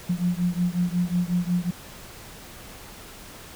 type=beating tone pair; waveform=sine; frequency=174.61 / 180.11 Hz; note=F3 / F#3; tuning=0 / -46 cents; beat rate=5.5 Hz; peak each=-24 / -25 dBFS; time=0.09-1.71 s; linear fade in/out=10 ms; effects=pink hiss -43 dBFS RMS until 3.55 s